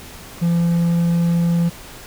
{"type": "tone", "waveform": "triangle", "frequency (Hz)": 170.3, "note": "F3", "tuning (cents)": -43, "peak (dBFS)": -12, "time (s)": [0.41, 1.7], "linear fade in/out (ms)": 20, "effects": ["pink hiss -38 dBFS RMS until 2.06 s"]}